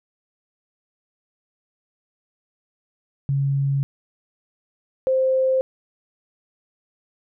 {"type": "tone pair in turn", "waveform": "sine", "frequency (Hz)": [138.59, 523.2], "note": ["C#3", "C5"], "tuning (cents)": [0, 0], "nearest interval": "octave + major seventh", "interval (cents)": 2300, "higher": "second", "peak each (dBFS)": [-18, -16], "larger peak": "second", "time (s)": [[3.29, 3.83], [5.07, 5.61]], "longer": "neither", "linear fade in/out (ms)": 0, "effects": []}